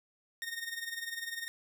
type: tone with tremolo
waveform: sawtooth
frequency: 1844 Hz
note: A#6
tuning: 19 cents flat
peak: -31 dBFS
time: 0.42-1.48 s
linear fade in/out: 0 ms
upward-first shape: sine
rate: 20 Hz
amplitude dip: 70%
effects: none